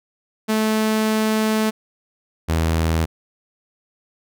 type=tone pair in turn; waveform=sawtooth; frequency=217.7 / 81.22 Hz; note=A3 / E2; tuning=-18 / -25 cents; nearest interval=octave + perfect fourth; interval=1707 cents; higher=first; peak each=-13 dBFS; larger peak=neither; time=0.48-1.71 / 2.48-3.06 s; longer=first; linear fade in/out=20 ms; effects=none